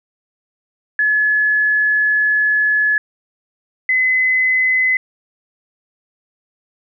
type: tone pair in turn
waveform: sine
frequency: 1707 / 2030 Hz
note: G#6 / B6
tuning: +47 / +47 cents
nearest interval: minor third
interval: 300 cents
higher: second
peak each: -12 dBFS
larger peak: neither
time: 0.99-2.98 / 3.89-4.97 s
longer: first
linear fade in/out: 2 ms
effects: none